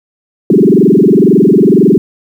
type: tone with frequency modulation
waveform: sine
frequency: 293.7 Hz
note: D4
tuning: in tune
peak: -3 dBFS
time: 0.5-1.98 s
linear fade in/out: 2 ms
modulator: 22 Hz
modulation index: 5.4
effects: 7-bit